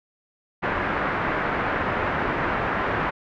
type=low-pass noise; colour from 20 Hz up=white; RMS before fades=-25 dBFS; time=0.62-3.11 s; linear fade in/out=20 ms; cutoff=1800 Hz; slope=24 dB/octave; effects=none